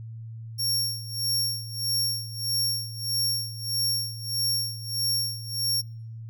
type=tone with tremolo; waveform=sawtooth; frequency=5520 Hz; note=F8; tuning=21 cents flat; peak=-20 dBFS; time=0.58-5.82 s; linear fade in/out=20 ms; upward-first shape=sine; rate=1.6 Hz; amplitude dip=85%; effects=noise-tail reverb RT60 0.6 s tail -26 dB re dry + added 113 Hz sine -36 dBFS peak until 6.29 s